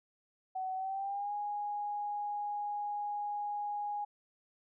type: tone with pitch glide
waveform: sine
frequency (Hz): 753 to 825.9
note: F#5 to G#5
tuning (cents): +30 to -10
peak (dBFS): -34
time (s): 0.55-4.05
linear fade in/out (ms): 10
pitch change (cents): +160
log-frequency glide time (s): 0.75-1.33
effects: none